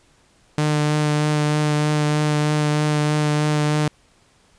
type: tone with vibrato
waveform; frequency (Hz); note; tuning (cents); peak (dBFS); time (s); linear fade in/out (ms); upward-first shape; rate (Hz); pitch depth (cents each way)
sawtooth; 150.3; D3; +40; -13; 0.58-3.88; 2; triangle; 3.2; 15
effects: pink hiss -57 dBFS RMS until 4.58 s + resampled to 22050 Hz